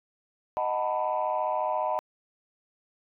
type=chord; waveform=sine; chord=B dominant seventh; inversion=first; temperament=equal with one note detuned; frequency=622.3 / 740 / 893.3 / 987.8 Hz; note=D#5 / F#5 / A5 / B5; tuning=0 / 0 / +26 / 0 cents; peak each=-29 / -31 / -31 / -30 dBFS; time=0.57-1.99 s; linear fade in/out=0 ms; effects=tanh soft clip ceiling -18 dBFS